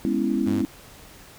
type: chord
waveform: sine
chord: C# minor seventh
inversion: second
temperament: equal with one note detuned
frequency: 205.7 / 246.9 / 277.2 / 329.6 Hz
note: G#3 / B3 / C#4 / E4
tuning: -16 / 0 / 0 / 0 cents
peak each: -26 dBFS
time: 0.05-0.65 s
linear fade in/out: 0 ms
type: tone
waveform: sawtooth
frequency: 100.5 Hz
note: G2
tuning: 44 cents sharp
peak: -26 dBFS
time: 0.46-0.62 s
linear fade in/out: 10 ms
effects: pink hiss -47 dBFS RMS until 1.38 s